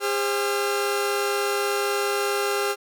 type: tone cluster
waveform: sawtooth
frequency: 405.1 / 528 / 1372 Hz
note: G#4 / C5 / F6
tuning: -43 / +16 / -31 cents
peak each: -20 / -27 / -25 dBFS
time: 0-2.76 s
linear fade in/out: 50 ms
effects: none